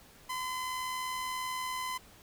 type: tone with amplitude modulation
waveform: sawtooth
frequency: 1020 Hz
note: C6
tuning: 44 cents flat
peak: -29 dBFS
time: 0.29-1.98 s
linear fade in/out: 10 ms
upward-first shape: sine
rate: 80.2 Hz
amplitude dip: 30%
effects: pink hiss -57 dBFS RMS until 2.22 s